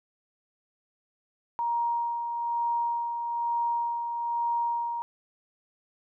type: tone with tremolo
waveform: sine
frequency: 941 Hz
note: A#5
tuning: 16 cents sharp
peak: -24 dBFS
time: 1.59-5.02 s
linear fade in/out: 0 ms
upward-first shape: sine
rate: 1.1 Hz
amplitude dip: 45%
effects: none